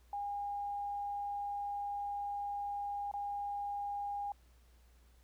sine tone with dropouts, 812 Hz, G#5, 39 cents flat, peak -36 dBFS, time 0.13-4.32 s, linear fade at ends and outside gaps 2 ms, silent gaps 3.114-3.138 s, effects added 60 Hz sine -61 dBFS peak until 5.23 s + pink hiss -71 dBFS RMS until 5.23 s

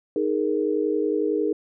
sine chord, D# suspended fourth, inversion none, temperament equal, 311.1 / 415.3 / 466.2 Hz, D#4 / G#4 / A#4, 0 / 0 / 0 cents, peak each -25 / -24 / -26 dBFS, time 0.16-1.53 s, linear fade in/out 2 ms, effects none

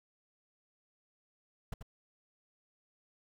brown noise with echo, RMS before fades -36 dBFS, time 1.72-1.74 s, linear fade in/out 5 ms, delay 87 ms, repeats 1, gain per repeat -7 dB, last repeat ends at 1.827 s, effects none

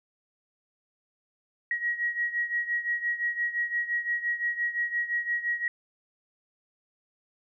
sine beating tone pair, 1900 / 1905.8 Hz, A#6 / A#6, +33 / +38 cents, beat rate 5.8 Hz, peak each -28 / -32 dBFS, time 1.71-5.68 s, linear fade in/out 2 ms, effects none

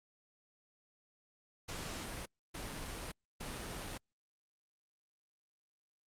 pink noise bursts, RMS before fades -43 dBFS, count 3, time 1.68-3.98 s, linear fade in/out 10 ms, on 580 ms, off 280 ms, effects low-pass 11000 Hz 12 dB/octave + Opus 48 kbps

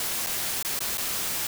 white noise with dropouts, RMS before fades -29 dBFS, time 0-1.47 s, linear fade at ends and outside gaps 2 ms, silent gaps 0.264-0.269 / 0.627-0.648 / 0.791-0.805 / 0.973-0.98 s, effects none

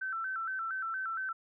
sine tone with vibrato, 1433 Hz, F6, 44 cents sharp, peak -33 dBFS, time 0.01-1.33 s, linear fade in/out 10 ms, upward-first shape square, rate 4.3 Hz, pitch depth 120 cents each way, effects none

